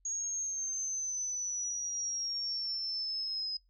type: exponential sweep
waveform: sine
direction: down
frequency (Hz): 6630 to 5050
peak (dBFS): -33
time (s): 0.05-3.57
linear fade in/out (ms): 5
effects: noise-tail reverb RT60 0.2 s tail -23 dB re dry + added 44 Hz sine -66 dBFS peak until 3.69 s